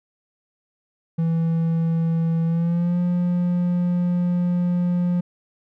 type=tone with pitch glide; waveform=triangle; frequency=164.81 to 176.64 Hz; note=E3 to F3; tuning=0 to +20 cents; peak=-16 dBFS; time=1.18-5.21 s; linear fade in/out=10 ms; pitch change=+120 cents; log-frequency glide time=2.45-2.99 s; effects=none